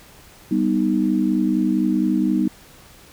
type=chord; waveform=sine; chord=G augmented; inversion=none; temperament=equal; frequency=196 / 246.9 / 311.1 Hz; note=G3 / B3 / D#4; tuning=0 / 0 / 0 cents; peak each=-21 / -21 / -20 dBFS; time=0.51-2.48 s; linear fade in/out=5 ms; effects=pink hiss -47 dBFS RMS until 3.12 s